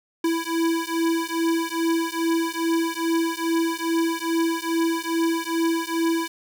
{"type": "beating tone pair", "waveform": "square", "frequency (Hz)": [329.6, 332], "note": ["E4", "E4"], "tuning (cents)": [0, 12], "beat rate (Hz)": 2.4, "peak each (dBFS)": -25, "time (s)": [0.24, 6.28], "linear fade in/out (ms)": 5, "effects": []}